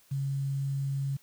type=tone with quantisation; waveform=sine; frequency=137.6 Hz; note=C#3; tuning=12 cents flat; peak=-28 dBFS; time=0.11-1.17 s; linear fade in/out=10 ms; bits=9; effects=white hiss -62 dBFS RMS until 1.22 s